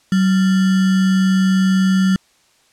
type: tone with sample-and-hold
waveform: sine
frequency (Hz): 189.1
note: F#3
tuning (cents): +38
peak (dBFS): -11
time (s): 0.12-2.16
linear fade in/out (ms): 2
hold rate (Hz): 1575
effects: white hiss -56 dBFS RMS until 2.72 s + low-pass 8000 Hz 12 dB/octave